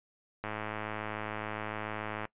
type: click train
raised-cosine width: 0.5 ms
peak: -21 dBFS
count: 195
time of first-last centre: 0.44-2.253 s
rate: 107 Hz
effects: noise-tail reverb RT60 0.1 s tail -21 dB re dry + resampled to 8000 Hz